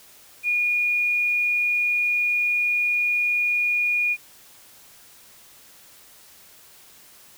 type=tone; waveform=sine; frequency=2440 Hz; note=D#7; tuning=34 cents flat; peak=-19 dBFS; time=0.43-4.17 s; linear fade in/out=50 ms; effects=white hiss -50 dBFS RMS until 7.37 s